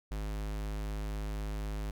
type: tone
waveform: square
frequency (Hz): 52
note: G#1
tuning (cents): +3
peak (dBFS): -35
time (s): 0.11-1.91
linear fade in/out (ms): 5
effects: none